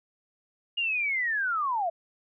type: linear sweep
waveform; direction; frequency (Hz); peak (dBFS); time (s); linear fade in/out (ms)
sine; down; 2861 to 643; -25; 0.77-1.9; 10
effects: none